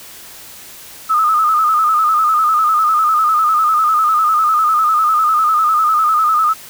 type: tone with vibrato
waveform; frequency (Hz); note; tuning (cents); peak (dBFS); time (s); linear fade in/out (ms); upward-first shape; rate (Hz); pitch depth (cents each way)
sine; 1260; D#6; +21; -10; 1.09-6.54; 20; square; 10; 57
effects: white hiss -36 dBFS RMS until 6.69 s